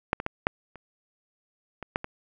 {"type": "clicks", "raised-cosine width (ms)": 0.5, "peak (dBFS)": [-7, -16, -13, -6, -29, -21, -10, -19], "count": 8, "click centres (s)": [0.131, 0.201, 0.264, 0.469, 0.757, 1.827, 1.959, 2.044], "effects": []}